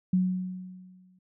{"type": "tone with exponential decay", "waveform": "sine", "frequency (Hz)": 184.1, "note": "F#3", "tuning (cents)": -8, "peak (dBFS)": -19, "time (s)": [0.13, 1.19], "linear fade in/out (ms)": 5, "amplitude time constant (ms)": 230, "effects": []}